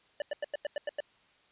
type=tone bursts; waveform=square; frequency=587.3 Hz; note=D5; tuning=in tune; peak=-31 dBFS; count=8; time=0.2-1.004 s; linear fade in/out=2 ms; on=20 ms; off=92 ms; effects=white hiss -65 dBFS RMS until 1.51 s + resampled to 8000 Hz